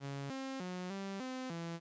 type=tone with pitch steps; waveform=sawtooth; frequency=139.4 / 266.8 / 181.4 / 195.6 / 257.8 / 167.9 Hz; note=C#3 / C4 / F#3 / G3 / C4 / E3; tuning=+10 / +34 / -34 / -4 / -26 / +32 cents; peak=-36 dBFS; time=0-1.8 s; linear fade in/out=50 ms; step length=300 ms; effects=resampled to 16000 Hz + 12-bit